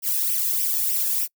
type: noise with flanger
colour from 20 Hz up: violet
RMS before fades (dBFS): -23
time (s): 0.02-1.28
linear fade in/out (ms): 50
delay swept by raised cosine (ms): 0.35 to 1.2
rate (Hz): 3.3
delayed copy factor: +0.85
effects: noise-tail reverb RT60 0.1 s tail -26 dB re dry